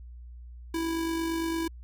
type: tone with amplitude modulation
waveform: square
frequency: 329.3 Hz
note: E4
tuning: 2 cents flat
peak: -27 dBFS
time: 0.74-1.68 s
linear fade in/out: 5 ms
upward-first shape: sine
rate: 48.8 Hz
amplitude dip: 35%
effects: added 60 Hz sine -42 dBFS peak until 1.83 s